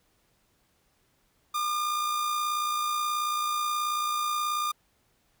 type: tone with amplitude modulation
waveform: 45% pulse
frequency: 1207 Hz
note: D6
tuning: 47 cents sharp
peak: -25 dBFS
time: 1.54-4.72 s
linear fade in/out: 10 ms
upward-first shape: sine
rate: 58.5 Hz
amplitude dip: 35%
effects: pink hiss -69 dBFS RMS until 5.4 s